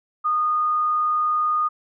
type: tone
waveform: sine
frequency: 1229 Hz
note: D#6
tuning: 22 cents flat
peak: -18 dBFS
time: 0.24-1.69 s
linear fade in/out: 20 ms
effects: none